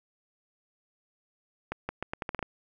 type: accelerating click train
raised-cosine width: 0.5 ms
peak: -17 dBFS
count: 9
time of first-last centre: 1.72-2.427 s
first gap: 170 ms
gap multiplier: 0.8
effects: none